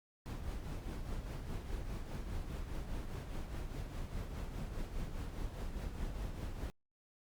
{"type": "noise with tremolo", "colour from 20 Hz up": "brown", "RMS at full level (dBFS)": -39, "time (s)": [0.26, 6.7], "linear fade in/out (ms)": 0, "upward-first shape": "triangle", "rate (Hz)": 4.9, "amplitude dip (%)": 55, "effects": ["Opus 48 kbps"]}